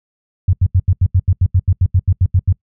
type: tone bursts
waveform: sine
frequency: 91.9 Hz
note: F#2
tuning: 11 cents flat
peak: -8 dBFS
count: 16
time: 0.48-2.527 s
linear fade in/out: 5 ms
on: 52 ms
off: 81 ms
effects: noise-tail reverb RT60 0.1 s tail -23 dB re dry